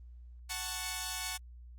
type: chord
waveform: 5% pulse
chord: F# minor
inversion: none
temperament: equal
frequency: 740 / 880 / 1108.7 Hz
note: F#5 / A5 / C#6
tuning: 0 / 0 / 0 cents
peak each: -29 dBFS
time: 0.49-1.38 s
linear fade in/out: 20 ms
effects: added 60 Hz sine -48 dBFS peak until 1.78 s + Opus 32 kbps